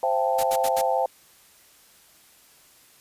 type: chord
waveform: sine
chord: A minor seventh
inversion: first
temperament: equal with one note detuned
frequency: 523.3 / 675.4 / 784 / 880 Hz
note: C5 / E5 / G5 / A5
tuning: 0 / +42 / 0 / 0 cents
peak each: -25 / -26 / -25 / -28 dBFS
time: 0.03-1.06 s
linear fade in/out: 2 ms
type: noise bursts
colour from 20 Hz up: white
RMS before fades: -30 dBFS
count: 4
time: 0.38-0.817 s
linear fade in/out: 10 ms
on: 56 ms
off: 71 ms
effects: white hiss -55 dBFS RMS until 3 s + resampled to 32000 Hz